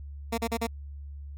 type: tone bursts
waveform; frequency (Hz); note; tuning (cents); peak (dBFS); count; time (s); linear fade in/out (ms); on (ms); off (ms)
15% pulse; 230; A#3; -23; -20; 4; 0.32-0.67; 10; 59; 38
effects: added 71 Hz sine -38 dBFS peak until 1.37 s